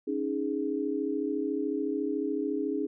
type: chord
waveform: sine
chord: C# suspended second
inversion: none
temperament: equal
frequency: 277.2 / 311.1 / 415.3 Hz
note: C#4 / D#4 / G#4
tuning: 0 / 0 / 0 cents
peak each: -32 dBFS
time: 0.07-2.87 s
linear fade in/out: 10 ms
effects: none